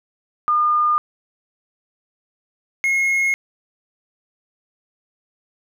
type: tone pair in turn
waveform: sine / triangle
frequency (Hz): 1213 / 2161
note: D#6 / C#7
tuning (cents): -44 / -45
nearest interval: minor seventh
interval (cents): 999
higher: second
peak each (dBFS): -14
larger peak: neither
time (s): 0.48-0.98 / 2.84-3.34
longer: neither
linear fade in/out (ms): 0
effects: none